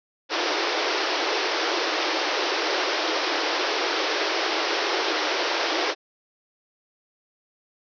pink band-pass noise, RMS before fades -25 dBFS, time 0.29-5.95 s, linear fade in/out 50 ms, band 310 to 5700 Hz, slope 96 dB/octave, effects none

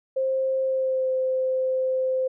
sine tone with pitch glide, 528 to 519.2 Hz, C5 to C5, +16 to -13 cents, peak -21 dBFS, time 0.16-2.28 s, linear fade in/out 10 ms, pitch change -29 cents, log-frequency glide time 0.63-1.1 s, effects none

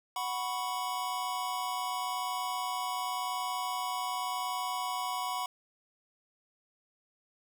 square chord, F# suspended fourth, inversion none, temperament equal, 740 / 987.8 / 1108.7 Hz, F#5 / B5 / C#6, 0 / 0 / 0 cents, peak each -38 / -36 / -39 dBFS, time 0.16-5.46 s, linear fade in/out 2 ms, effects none

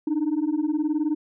sine beating tone pair, 293.7 / 312.7 Hz, D4 / D#4, 0 / +9 cents, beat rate 19 Hz, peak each -23 / -22 dBFS, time 0.07-1.15 s, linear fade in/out 5 ms, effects tanh soft clip ceiling -18 dBFS

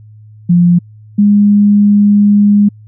sine tone pair in turn, 174.61 / 205.1 Hz, F3 / G#3, 0 / -21 cents, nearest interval minor third, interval 279 cents, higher second, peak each -4 dBFS, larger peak neither, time 0.49-0.79 / 1.18-2.69 s, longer second, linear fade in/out 10 ms, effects added 107 Hz sine -34 dBFS peak until 2.87 s

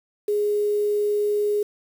sine tone with quantisation, 415.3 Hz, G#4, in tune, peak -19 dBFS, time 0.28-1.63 s, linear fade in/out 5 ms, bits 7, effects none

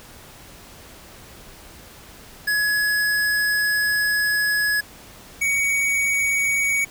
square tone pair in turn, 1686 / 2246 Hz, G#6 / C#7, +26 / +22 cents, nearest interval perfect fourth, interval 496 cents, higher second, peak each -19 / -19 dBFS, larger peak neither, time 2.47-4.81 / 5.41-6.85 s, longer first, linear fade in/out 10 ms, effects pink hiss -44 dBFS RMS until 6.9 s

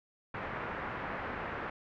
white low-pass noise, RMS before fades -39 dBFS, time 0.34-1.7 s, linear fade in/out 5 ms, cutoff 1800 Hz, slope 24 dB/octave, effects none

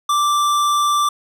sine tone with hard clipping, 1174 Hz, D6, 1 cent flat, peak -16 dBFS, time 0.09-1.09 s, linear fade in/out 5 ms, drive 16 dB, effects none

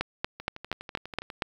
two click trains, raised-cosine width 0.3 ms, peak -11 / -23 dBFS, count 7 / 12, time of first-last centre 0.01-1.422 / 0.4-1.302 s, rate 4.25 / 12.2 Hz, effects 8-bit

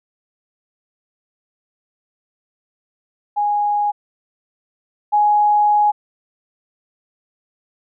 sine tone pair in turn, 827 / 834.2 Hz, G#5 / G#5, -8 / +7 cents, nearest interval unison, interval 15 cents, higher second, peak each -15 / -11 dBFS, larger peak second, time 3.36-3.92 / 5.12-5.92 s, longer second, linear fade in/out 20 ms, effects none

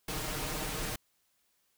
pink noise with comb filter, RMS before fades -36 dBFS, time 0.08-0.96 s, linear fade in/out 5 ms, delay 6.5 ms, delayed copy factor +0.75, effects white hiss -74 dBFS RMS until 1.77 s

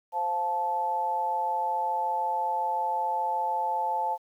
harmonic tone, 174.61 Hz, F3, in tune, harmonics 3 / 4 / 5, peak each -36 / -34 / -26 dBFS, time 0.12-4.18 s, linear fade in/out 50 ms, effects 10-bit

